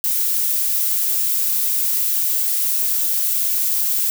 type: noise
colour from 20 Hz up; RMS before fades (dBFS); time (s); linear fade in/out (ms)
violet; -19; 0.04-4.1; 0
effects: none